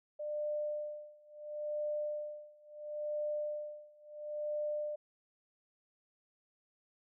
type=tone with tremolo; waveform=sine; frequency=598 Hz; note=D5; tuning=31 cents sharp; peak=-33 dBFS; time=0.19-4.96 s; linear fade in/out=10 ms; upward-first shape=sine; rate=0.73 Hz; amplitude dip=95%; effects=none